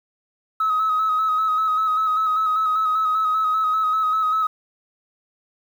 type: tone with vibrato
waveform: sine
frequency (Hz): 1278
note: D#6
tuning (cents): +46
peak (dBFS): -16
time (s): 0.6-4.47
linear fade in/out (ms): 5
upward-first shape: square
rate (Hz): 5.1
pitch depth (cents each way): 26
effects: tanh soft clip ceiling -14 dBFS + 8-bit